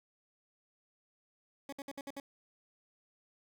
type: tone bursts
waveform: 20% pulse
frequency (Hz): 278.3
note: C#4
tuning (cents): +7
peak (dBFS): -36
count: 6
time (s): 1.69-2.2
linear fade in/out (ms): 2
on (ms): 35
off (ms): 60
effects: none